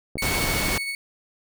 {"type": "clicks", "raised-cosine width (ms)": 2, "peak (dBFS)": [-16, -21], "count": 2, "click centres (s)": [0.156, 0.17]}
{"type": "tone with tremolo", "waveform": "35% pulse", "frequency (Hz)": 2217, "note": "C#7", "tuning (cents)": 0, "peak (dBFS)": -24, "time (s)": [0.18, 0.95], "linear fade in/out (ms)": 2, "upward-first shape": "sine", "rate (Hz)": 13, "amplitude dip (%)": 35}
{"type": "noise", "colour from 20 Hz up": "pink", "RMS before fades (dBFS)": -25, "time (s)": [0.22, 0.78], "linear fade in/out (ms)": 2}
{"effects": []}